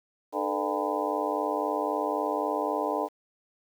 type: harmonic tone with a mistuned harmonic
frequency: 100 Hz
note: G2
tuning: 35 cents sharp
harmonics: 3 / 4 / 5 / 6 / 7 / 8 / 9 / 10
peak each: -34 / -33 / -36 / -33 / -36 / -33 / -36 / -34 dBFS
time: 0.32-3.09 s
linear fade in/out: 50 ms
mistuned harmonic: 4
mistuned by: +150 cents
effects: 9-bit